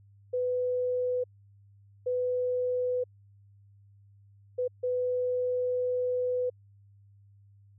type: tone bursts at uneven times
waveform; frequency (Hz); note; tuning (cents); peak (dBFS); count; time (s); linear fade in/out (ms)
sine; 498.8; B4; +17; -26; 4; 0.33-1.24 / 2.06-3.04 / 4.58-4.68 / 4.83-6.5; 10
effects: added 100 Hz sine -55 dBFS peak until 7.78 s